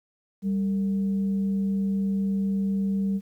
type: tone with frequency modulation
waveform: sine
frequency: 196 Hz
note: G3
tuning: in tune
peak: -22 dBFS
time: 0.42-3.21 s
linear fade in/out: 50 ms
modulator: 256 Hz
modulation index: 0.23
effects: high-pass 100 Hz 12 dB/octave + 10-bit